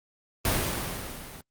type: noise with level ramp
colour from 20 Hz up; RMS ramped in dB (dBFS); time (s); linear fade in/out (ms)
pink; -24 to -44; 0.45-1.41; 2
effects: Opus 32 kbps